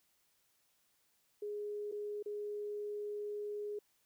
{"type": "tone with dropouts", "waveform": "sine", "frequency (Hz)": 415.3, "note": "G#4", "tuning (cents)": 0, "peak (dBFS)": -38, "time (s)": [1.42, 3.79], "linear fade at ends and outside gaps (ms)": 5, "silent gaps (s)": [[1.915, 1.922], [2.227, 2.259]], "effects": ["white hiss -75 dBFS RMS until 4.05 s"]}